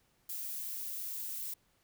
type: noise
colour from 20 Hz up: violet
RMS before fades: -40 dBFS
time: 0.29-1.54 s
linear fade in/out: 5 ms
effects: pink hiss -72 dBFS RMS until 1.83 s